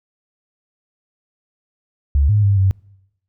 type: tone with pitch steps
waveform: sine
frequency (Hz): 70.4 / 104.7 / 100 / 95.9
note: C#2 / G#2 / G2 / G2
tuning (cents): +27 / +15 / +35 / -37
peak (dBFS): -11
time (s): 2.15-2.71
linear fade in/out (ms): 0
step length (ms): 140
effects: noise-tail reverb RT60 0.9 s tail -26 dB re dry